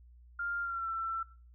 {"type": "tone with pitch glide", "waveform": "sine", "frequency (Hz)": [1399, 1340.5], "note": ["F6", "E6"], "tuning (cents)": [3, 29], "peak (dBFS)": -33, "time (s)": [0.39, 1.23], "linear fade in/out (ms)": 5, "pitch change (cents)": -74, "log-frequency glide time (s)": [0.61, 0.88], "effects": ["noise-tail reverb RT60 0.4 s tail -19 dB re dry", "added 60 Hz sine -54 dBFS peak until 1.54 s"]}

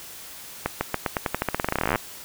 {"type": "accelerating click train", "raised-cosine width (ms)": 0.5, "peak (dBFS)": -7, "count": 27, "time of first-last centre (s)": [0.66, 1.958], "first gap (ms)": 150, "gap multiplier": 0.89, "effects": ["white hiss -41 dBFS RMS until 2.24 s"]}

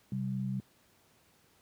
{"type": "tone pair together", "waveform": "sine", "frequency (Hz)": [130, 194.38], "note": ["C3", "G3"], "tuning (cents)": [-11, -14], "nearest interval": "perfect fifth", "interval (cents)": 697, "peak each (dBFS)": [-34, -34], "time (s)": [0.12, 0.6], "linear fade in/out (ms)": 2, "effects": ["pink hiss -66 dBFS RMS until 1.61 s", "high-pass 80 Hz 12 dB/octave"]}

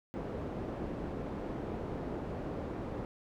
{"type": "low-pass noise", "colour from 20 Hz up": "white", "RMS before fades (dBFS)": -39, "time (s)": [0.14, 3.05], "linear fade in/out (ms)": 0, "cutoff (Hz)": 450, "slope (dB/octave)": 12, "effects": []}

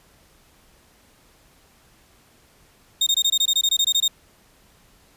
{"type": "tone bursts", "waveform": "35% pulse", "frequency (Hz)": 3688, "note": "A#7", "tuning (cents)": -19, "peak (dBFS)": -14, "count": 14, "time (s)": [3.01, 4.08], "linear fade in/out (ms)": 5, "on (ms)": 56, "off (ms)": 22, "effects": ["pink hiss -56 dBFS RMS until 5.16 s", "resampled to 32000 Hz"]}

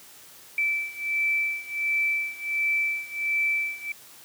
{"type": "beating tone pair", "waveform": "sine", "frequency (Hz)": [2323, 2324.4], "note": ["D7", "D7"], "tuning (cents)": [-20, -18], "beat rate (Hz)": 1.4, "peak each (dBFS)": [-26, -28], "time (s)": [0.58, 3.92], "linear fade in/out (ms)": 2, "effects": ["white hiss -49 dBFS RMS until 4.24 s", "high-pass 80 Hz 12 dB/octave"]}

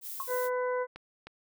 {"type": "noise", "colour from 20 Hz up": "violet", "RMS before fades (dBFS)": -40, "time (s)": [0.01, 0.5], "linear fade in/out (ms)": 50}
{"type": "tone with exponential decay", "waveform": "sine", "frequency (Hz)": 1079, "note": "C#6", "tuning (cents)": -47, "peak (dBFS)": -29, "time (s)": [0.2, 0.3], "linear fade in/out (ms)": 1, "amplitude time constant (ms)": 21}
{"type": "harmonic tone", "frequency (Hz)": 500, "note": "B4", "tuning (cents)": 21, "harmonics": [1, 2, 3, 4], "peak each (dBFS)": [-29, -35, -40, -45], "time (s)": [0.27, 0.87], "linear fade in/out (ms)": 50}
{"type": "clicks", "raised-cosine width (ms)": 0.3, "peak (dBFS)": -28, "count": 2, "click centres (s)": [0.96, 1.27]}
{"effects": []}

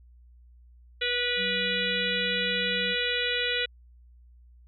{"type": "harmonic tone", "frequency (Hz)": 488.2, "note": "B4", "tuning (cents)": -20, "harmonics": [1, 3, 4, 5, 6, 7, 8], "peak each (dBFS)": [-33, -33, -33, -33, -33, -33, -33], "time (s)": [1.01, 3.66], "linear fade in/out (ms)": 10}
{"type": "tone", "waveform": "sine", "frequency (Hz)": 188.4, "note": "F#3", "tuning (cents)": 32, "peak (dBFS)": -36, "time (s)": [1.36, 2.96], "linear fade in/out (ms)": 50}
{"effects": ["added 60 Hz sine -51 dBFS peak until 4.67 s"]}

